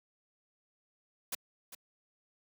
white noise with echo, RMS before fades -36 dBFS, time 1.32-1.35 s, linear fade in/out 5 ms, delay 400 ms, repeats 1, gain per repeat -12 dB, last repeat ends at 1.75 s, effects high-pass 150 Hz 12 dB/octave

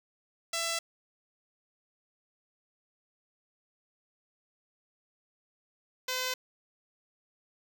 5% pulse tone pair in turn, 668 / 510.2 Hz, E5 / C5, +23 / -44 cents, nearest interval perfect fourth, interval 467 cents, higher first, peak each -19 dBFS, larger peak neither, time 0.53-0.79 / 6.08-6.34 s, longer neither, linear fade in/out 5 ms, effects none

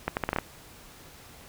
accelerating click train, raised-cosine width 0.5 ms, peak -11 dBFS, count 7, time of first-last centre 0.08-0.386 s, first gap 89 ms, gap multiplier 0.77, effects pink hiss -50 dBFS RMS until 1.48 s

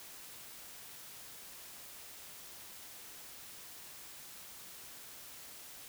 silence, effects white hiss -51 dBFS RMS until 5.88 s

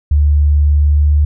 sine tone with pitch glide, 73.42 to 73.93 Hz, D2 to D2, 0 to +12 cents, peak -7 dBFS, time 0.11-1.25 s, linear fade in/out 5 ms, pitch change +12 cents, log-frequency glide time 0.87-1.1 s, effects none

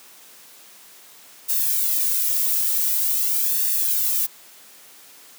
violet noise with flanger, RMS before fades -21 dBFS, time 1.48-4.27 s, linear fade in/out 20 ms, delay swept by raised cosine 1.1 to 2.3 ms, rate 0.46 Hz, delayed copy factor +0.8, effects white hiss -47 dBFS RMS until 5.38 s + high-pass 200 Hz 12 dB/octave

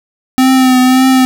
square tone with vibrato, 257.8 Hz, C4, 26 cents flat, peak -6 dBFS, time 0.38-1.25 s, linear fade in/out 0 ms, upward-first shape triangle, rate 1.8 Hz, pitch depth 34 cents each way, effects none

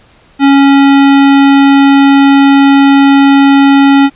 square tone, 277.1 Hz, C#4, 1 cent flat, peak -3 dBFS, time 0.39-4.1 s, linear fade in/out 50 ms, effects pink hiss -44 dBFS RMS until 4.15 s + resampled to 8000 Hz

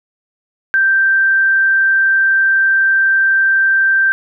sine tone, 1568 Hz, G6, in tune, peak -9 dBFS, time 0.74-4.12 s, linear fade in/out 0 ms, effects none

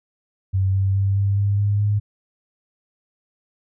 sine tone with pitch steps, 95.6 / 96.88 / 98.17 / 99.49 / 100.82 / 102.17 / 103.53 Hz, G2 / G2 / G2 / G2 / G2 / G#2 / G#2, -43 / -20 / +3 / +26 / +49 / -28 / -5 cents, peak -16 dBFS, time 0.53-2 s, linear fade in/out 20 ms, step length 210 ms, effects none

